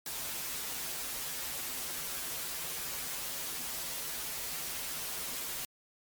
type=noise with comb filter; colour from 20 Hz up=white; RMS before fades=-38 dBFS; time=0.06-5.65 s; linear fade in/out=2 ms; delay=9.9 ms; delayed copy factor=-0.95; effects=MP3 96 kbps